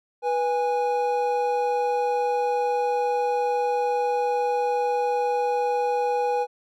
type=tone pair together; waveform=triangle; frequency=490 / 824.1 Hz; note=B4 / G#5; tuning=-14 / -14 cents; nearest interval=major sixth; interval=900 cents; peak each=-22 dBFS; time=0.22-6.47 s; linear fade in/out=50 ms; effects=none